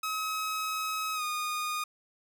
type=tone with pitch glide; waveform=sawtooth; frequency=1277 to 1227.8 Hz; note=D#6 to D#6; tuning=+45 to -23 cents; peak=-27 dBFS; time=0.03-1.84 s; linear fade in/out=5 ms; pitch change=-68 cents; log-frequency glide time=1.14-1.23 s; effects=none